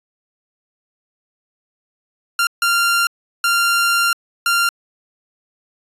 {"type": "tone bursts at uneven times", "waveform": "sawtooth", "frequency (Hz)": 1388, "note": "F6", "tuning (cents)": -11, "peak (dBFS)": -10, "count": 4, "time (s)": [[2.39, 2.47], [2.62, 3.07], [3.44, 4.13], [4.46, 4.69]], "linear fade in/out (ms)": 2, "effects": ["resampled to 32000 Hz"]}